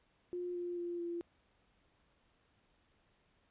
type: tone with pitch steps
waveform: sine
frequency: 355.3 / 351.2 / 347.2 / 343.2 Hz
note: F4 / F4 / F4 / F4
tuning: +30 / +10 / -10 / -30 cents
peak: -37 dBFS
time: 0.33-1.21 s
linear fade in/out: 0 ms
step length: 220 ms
effects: pink hiss -73 dBFS RMS until 3.5 s + resampled to 8000 Hz